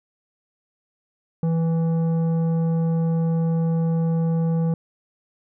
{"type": "tone with tanh clipping", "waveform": "sine", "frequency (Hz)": 164.5, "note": "E3", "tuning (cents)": -3, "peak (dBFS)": -20, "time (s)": [1.43, 4.74], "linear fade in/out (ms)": 2, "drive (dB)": 10, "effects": []}